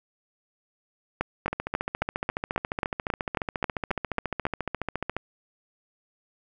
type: two click trains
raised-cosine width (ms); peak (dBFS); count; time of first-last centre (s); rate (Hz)
0.5; -13 / -10; 54 / 13; 1.46-5.166 / 1.21-4.453; 14.3 / 3.7
effects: none